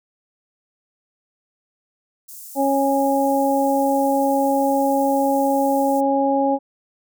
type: high-pass noise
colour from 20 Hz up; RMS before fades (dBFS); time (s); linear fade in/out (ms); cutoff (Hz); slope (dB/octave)
white; -38; 2.28-6.01; 10; 6500; 24
type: harmonic tone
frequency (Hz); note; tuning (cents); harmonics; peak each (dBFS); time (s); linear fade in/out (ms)
275; C#4; -14; 1 / 2 / 3; -20 / -20 / -20; 2.55-6.59; 50
effects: none